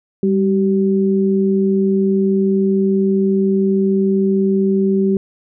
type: tone pair together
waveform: sine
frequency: 197.2 / 384.1 Hz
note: G3 / G4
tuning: +11 / -35 cents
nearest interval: octave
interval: 1154 cents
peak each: -14 / -16 dBFS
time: 0.23-5.17 s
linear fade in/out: 2 ms
effects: none